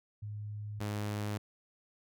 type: tone pair in turn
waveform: sine / sawtooth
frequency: 104.8 / 104.23 Hz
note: G#2 / G#2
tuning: +16 / +7 cents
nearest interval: unison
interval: 9 cents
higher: first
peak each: -38 / -30 dBFS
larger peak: second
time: 0.22-0.8 / 0.8-1.38 s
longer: neither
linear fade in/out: 10 ms
effects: none